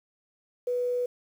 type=tone with quantisation; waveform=sine; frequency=492 Hz; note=B4; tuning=7 cents flat; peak=-25 dBFS; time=0.67-1.06 s; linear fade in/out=5 ms; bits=9; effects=none